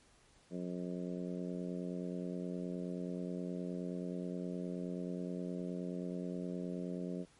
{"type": "harmonic tone", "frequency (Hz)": 89.5, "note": "F2", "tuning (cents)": 43, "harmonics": [2, 3, 4, 5, 6, 7], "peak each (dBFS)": [-40, -44, -46, -48, -50, -51], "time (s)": [0.5, 7.26], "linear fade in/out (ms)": 50, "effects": ["pink hiss -66 dBFS RMS until 7.39 s", "MP3 48 kbps"]}